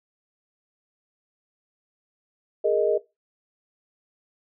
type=chord; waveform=sine; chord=Ab suspended second; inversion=none; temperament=equal; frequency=415.3 / 466.2 / 622.3 Hz; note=Ab4 / Bb4 / Eb5; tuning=0 / 0 / 0 cents; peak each=-23 dBFS; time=2.64-2.98 s; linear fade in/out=10 ms; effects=noise-tail reverb RT60 0.2 s tail -18 dB re dry